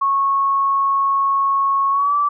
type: tone with pitch glide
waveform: sine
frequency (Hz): 1100 to 1159.4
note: C#6 to D6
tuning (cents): -14 to -23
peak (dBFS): -14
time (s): 0.01-2.29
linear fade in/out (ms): 10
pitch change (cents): +91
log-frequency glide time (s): 1.91-2.15
effects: none